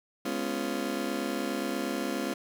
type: chord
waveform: 30% pulse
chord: C# dominant seventh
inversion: second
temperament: just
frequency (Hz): 207.9 / 249.5 / 277.2 / 346.5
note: G#3 / B3 / C#4 / E#4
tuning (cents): +2 / +18 / 0 / -14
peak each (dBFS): -34 / -33 / -32 / -33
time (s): 0.25-2.34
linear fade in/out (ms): 5
effects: none